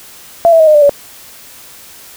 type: tone with pitch steps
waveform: sine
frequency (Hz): 677 / 654.3 / 632.4 / 611.2 / 590.7 / 570.9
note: E5 / E5 / D#5 / D#5 / D5 / D5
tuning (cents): +46 / -13 / +28 / -31 / +10 / -49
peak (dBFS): -3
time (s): 0.45-0.894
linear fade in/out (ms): 0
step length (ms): 74
effects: white hiss -36 dBFS RMS until 2.16 s